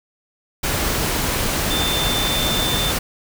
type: tone in noise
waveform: sine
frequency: 3557 Hz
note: A7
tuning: 18 cents sharp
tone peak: -22 dBFS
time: 1.7-2.92 s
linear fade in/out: 10 ms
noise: pink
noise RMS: -21 dBFS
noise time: 0.63-2.99 s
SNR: -4 dB
effects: none